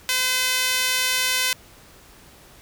sawtooth tone with high-pass filter, 510 Hz, C5, 44 cents flat, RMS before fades -22 dBFS, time 0.09-1.53 s, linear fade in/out 0 ms, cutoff 2300 Hz, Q 0.92, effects pink hiss -49 dBFS RMS until 2.61 s

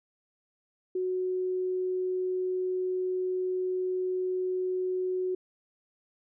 sine tone, 368.8 Hz, F#4, 6 cents flat, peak -27 dBFS, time 0.95-5.35 s, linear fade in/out 5 ms, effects none

